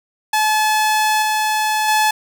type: tone with level steps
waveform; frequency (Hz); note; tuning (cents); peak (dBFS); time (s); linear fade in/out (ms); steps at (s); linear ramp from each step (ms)
sawtooth; 860; A5; -40; -10 / -12 / -9; 0.33-2.11; 5; 1.22 / 1.88; 2
effects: none